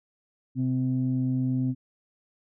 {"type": "tone pair together", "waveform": "sine", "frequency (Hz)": [128.85, 257.7], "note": ["C3", "C4"], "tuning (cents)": [-26, -26], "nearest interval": "octave", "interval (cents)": 1200, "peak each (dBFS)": -25, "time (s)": [0.55, 1.75], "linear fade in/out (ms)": 50, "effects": ["tanh soft clip ceiling -17 dBFS"]}